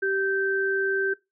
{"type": "tone pair together", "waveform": "sine", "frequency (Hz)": [389, 1556], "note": ["G4", "G6"], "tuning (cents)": [-13, -13], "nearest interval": "2 octaves", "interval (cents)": 2400, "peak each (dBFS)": -25, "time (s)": [0.02, 1.14], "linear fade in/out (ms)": 10, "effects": ["noise-tail reverb RT60 0.2 s tail -20 dB re dry"]}